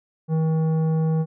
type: tone with tanh clipping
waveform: sine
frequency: 159.6 Hz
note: D#3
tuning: 44 cents sharp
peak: -20 dBFS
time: 0.28-1.26 s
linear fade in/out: 50 ms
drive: 11 dB
effects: none